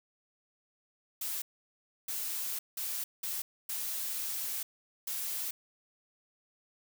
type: noise bursts at uneven times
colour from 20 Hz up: blue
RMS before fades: -36 dBFS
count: 6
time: 1.21-1.42 / 2.08-2.59 / 2.77-3.04 / 3.23-3.42 / 3.69-4.63 / 5.07-5.51 s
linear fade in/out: 5 ms
effects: none

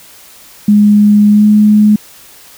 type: tone with pitch glide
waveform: sine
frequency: 207.7 to 210.8 Hz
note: G#3 to G#3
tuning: 0 to +26 cents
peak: -3 dBFS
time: 0.68-1.96 s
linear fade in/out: 5 ms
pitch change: +26 cents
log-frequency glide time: 1.3-1.46 s
effects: white hiss -38 dBFS RMS until 2.57 s

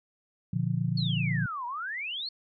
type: chord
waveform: sine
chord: Bb major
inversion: none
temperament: equal with one note detuned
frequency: 118.65 / 146.83 / 174.61 Hz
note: Bb2 / D3 / F3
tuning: +31 / 0 / 0 cents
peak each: -30 dBFS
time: 0.53-1.46 s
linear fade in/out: 5 ms
type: exponential two-way sweep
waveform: sine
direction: down then up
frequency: 4441 to 932.3 to 4441 Hz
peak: -32 dBFS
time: 0.97-2.29 s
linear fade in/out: 5 ms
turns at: 1.66 s
effects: none

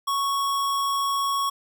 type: tone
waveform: square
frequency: 1108.7 Hz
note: C#6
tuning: in tune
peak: -23 dBFS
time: 0.07-1.5 s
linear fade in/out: 10 ms
effects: none

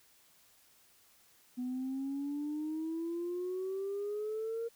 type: exponential sweep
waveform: sine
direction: up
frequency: 246.7 to 466.3 Hz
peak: -33 dBFS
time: 1.57-4.69 s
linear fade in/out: 20 ms
effects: tanh soft clip ceiling -31 dBFS + white hiss -65 dBFS RMS until 4.75 s

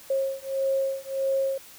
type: beating tone pair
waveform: sine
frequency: 539 / 540.6 Hz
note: C#5 / C#5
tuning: -49 / -44 cents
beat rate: 1.6 Hz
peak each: -27 dBFS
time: 0.1-1.58 s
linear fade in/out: 5 ms
effects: white hiss -48 dBFS RMS until 1.78 s

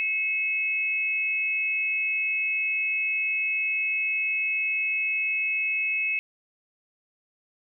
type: tone pair together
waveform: sine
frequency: 2181 / 2573 Hz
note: C#7 / E7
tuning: -29 / -43 cents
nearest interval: minor third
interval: 286 cents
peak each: -31 / -24 dBFS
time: 0-6.19 s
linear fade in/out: 0 ms
effects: none

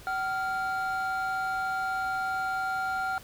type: tone pair together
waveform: triangle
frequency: 761 / 1394.9 Hz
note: F#5 / F6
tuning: +48 / -2 cents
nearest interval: minor seventh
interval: 1050 cents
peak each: -28 dBFS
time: 0.07-3.18 s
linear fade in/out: 0 ms
effects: tanh soft clip ceiling -20 dBFS + pink hiss -50 dBFS RMS until 3.23 s

